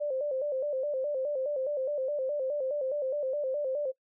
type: tone with vibrato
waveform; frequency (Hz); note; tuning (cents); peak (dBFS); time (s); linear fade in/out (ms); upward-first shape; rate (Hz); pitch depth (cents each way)
sine; 555; C#5; +2; -28; 0-3.92; 20; square; 4.8; 100
effects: noise-tail reverb RT60 0.1 s tail -21 dB re dry